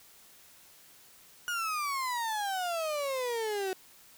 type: exponential sweep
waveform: 35% pulse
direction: down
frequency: 1456 to 370 Hz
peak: -29 dBFS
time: 1.48-3.73 s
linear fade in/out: 0 ms
effects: white hiss -57 dBFS RMS until 4.17 s